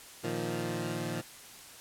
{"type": "chord", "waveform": "15% pulse", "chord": "Bb suspended fourth", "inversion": "none", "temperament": "equal", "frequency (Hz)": [116.54, 155.56, 174.61], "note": ["Bb2", "Eb3", "F3"], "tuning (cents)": [0, 0, 0], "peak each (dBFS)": -31, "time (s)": [0.23, 1.22], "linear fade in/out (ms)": 20, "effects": ["white hiss -50 dBFS RMS until 1.8 s", "low-pass 12000 Hz 12 dB/octave"]}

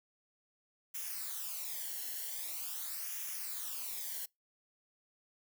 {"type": "noise with flanger", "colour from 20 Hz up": "blue", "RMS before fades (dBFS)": -41, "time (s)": [0.94, 4.26], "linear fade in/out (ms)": 10, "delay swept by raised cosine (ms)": [0.23, 0.83], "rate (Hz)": 0.44, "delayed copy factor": -0.7, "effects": ["noise-tail reverb RT60 0.2 s tail -26 dB re dry"]}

